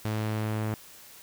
sawtooth tone with low-pass filter sweep, 108.3 Hz, A2, 27 cents flat, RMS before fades -30 dBFS, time 0.05-0.74 s, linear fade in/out 0 ms, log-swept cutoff 5700 to 2100 Hz, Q 0.71, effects white hiss -50 dBFS RMS until 1.22 s

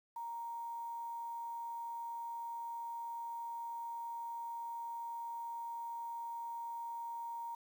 sine tone with quantisation, 932.3 Hz, A#5, in tune, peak -40 dBFS, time 0.16-7.55 s, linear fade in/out 5 ms, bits 10, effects none

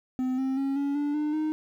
triangle tone with pitch steps, 256.5 / 264.6 / 273 / 281.7 / 290.6 / 299.8 / 309.3 Hz, C4 / C4 / C#4 / C#4 / D4 / D4 / D#4, -34 / +20 / -26 / +28 / -18 / +36 / -10 cents, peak -23 dBFS, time 0.19-1.52 s, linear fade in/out 0 ms, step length 190 ms, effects 10-bit

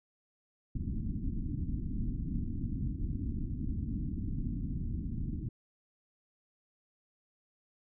pink low-pass noise, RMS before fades -35 dBFS, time 0.75-5.49 s, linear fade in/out 5 ms, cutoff 290 Hz, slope 48 dB/octave, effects none

